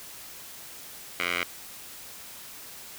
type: tone with band-pass filter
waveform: 10% pulse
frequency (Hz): 87.8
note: F2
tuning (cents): +10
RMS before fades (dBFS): -29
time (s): 1.2-1.43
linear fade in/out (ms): 0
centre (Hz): 2300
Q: 2.4
effects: white hiss -44 dBFS RMS until 2.98 s